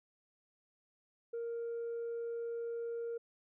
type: tone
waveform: sine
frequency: 466.2 Hz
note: A#4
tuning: in tune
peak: -35 dBFS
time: 1.33-3.18 s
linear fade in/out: 10 ms
effects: tanh soft clip ceiling -35 dBFS